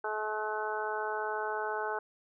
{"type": "harmonic tone", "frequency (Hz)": 214.4, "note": "A3", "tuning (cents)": -45, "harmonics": [2, 3, 4, 5, 6, 7], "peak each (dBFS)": [-37, -41, -36, -42, -42, -38], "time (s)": [0.04, 1.99], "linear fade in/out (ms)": 5, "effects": []}